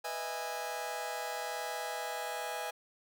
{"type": "chord", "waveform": "sawtooth", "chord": "E major seventh", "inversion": "second", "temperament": "just", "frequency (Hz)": [494.4, 618.1, 659.3, 824.1], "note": ["B4", "D#5", "E5", "G#5"], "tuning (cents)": [2, -12, 0, -14], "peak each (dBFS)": [-40, -40, -39, -35], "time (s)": [0.04, 2.71], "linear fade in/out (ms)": 10, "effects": []}